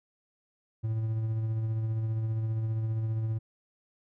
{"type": "tone with tremolo", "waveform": "triangle", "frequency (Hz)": 111, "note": "A2", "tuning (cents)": 16, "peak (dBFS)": -24, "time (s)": [0.83, 3.39], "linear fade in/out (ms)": 20, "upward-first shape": "triangle", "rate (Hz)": 15, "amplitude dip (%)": 35, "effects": []}